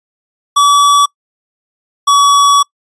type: tone pair in turn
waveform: square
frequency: 1145 / 1134.5 Hz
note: D6 / C#6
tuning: -44 / +40 cents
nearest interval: unison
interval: 16 cents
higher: first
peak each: -6 dBFS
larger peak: neither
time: 0.56-1.06 / 2.07-2.63 s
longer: second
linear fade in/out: 10 ms
effects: noise-tail reverb RT60 0.1 s tail -26 dB re dry + resampled to 22050 Hz